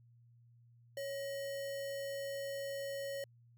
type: tone with sample-and-hold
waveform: sine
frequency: 554.4 Hz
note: C#5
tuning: in tune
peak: -38 dBFS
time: 0.97-3.24 s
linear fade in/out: 2 ms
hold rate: 2450 Hz
effects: added 118 Hz sine -61 dBFS peak until 3.57 s